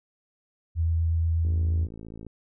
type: tone with vibrato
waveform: sine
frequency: 82.4 Hz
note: E2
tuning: in tune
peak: -21 dBFS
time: 0.75-1.88 s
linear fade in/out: 50 ms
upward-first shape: triangle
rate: 8.3 Hz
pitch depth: 13 cents each way
type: click train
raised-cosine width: 3 ms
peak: -29 dBFS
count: 46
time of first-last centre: 1.45-2.267 s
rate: 55.1 Hz
effects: none